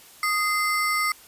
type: ring-modulated tone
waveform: square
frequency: 1658 Hz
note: G#6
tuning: 3 cents flat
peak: -19 dBFS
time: 0.23-1.12 s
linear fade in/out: 2 ms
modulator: 415 Hz
effects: white hiss -49 dBFS RMS until 1.27 s + resampled to 32000 Hz